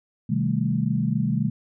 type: chord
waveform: sine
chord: A half-diminished seventh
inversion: first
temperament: equal with one note detuned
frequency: 128.05 / 155.56 / 196 / 220 Hz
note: C3 / Eb3 / G3 / A3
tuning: -37 / 0 / 0 / 0 cents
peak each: -26 dBFS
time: 0.29-1.5 s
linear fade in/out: 10 ms
effects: none